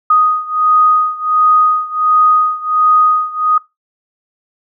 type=beating tone pair; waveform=sine; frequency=1244.5 / 1245.9 Hz; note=D#6 / D#6; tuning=0 / +2 cents; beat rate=1.4 Hz; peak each=-11 / -13 dBFS; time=0.1-3.58 s; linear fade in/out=5 ms; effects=noise-tail reverb RT60 0.2 s tail -20 dB re dry